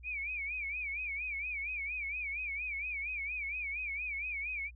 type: tone with vibrato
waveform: sine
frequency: 2349 Hz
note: D7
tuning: in tune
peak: -35 dBFS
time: 0.03-4.71 s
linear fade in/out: 50 ms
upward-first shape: sine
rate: 4.3 Hz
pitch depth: 130 cents each way
effects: added 60 Hz sine -50 dBFS peak until 4.75 s